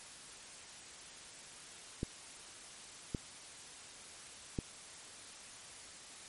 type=clicks; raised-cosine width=3 ms; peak=-22 dBFS; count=3; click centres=2.031 / 3.148 / 4.588 s; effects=white hiss -52 dBFS RMS until 6.28 s + MP3 48 kbps